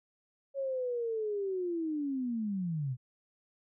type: linear sweep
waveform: sine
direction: down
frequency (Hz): 555 to 120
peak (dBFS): -31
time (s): 0.54-2.97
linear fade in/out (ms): 50
effects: none